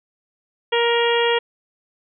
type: harmonic tone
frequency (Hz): 470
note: A#4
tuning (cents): +14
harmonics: 1 / 2 / 3 / 4 / 5 / 6 / 7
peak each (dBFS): -18 / -23 / -29 / -25 / -29 / -26 / -26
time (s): 0.72-1.39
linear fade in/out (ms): 10
effects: none